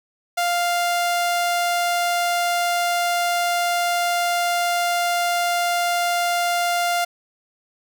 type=tone; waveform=sawtooth; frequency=698.5 Hz; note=F5; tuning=in tune; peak=-15 dBFS; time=0.37-7.05 s; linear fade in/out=10 ms; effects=none